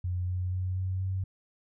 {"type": "tone with pitch steps", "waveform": "sine", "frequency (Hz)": [89.9, 91.05, 92.21, 93.39, 94.59], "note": ["F#2", "F#2", "F#2", "F#2", "F#2"], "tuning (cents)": [-49, -27, -5, 17, 39], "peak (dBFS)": -28, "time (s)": [0.04, 1.24], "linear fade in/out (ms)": 5, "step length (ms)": 240, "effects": []}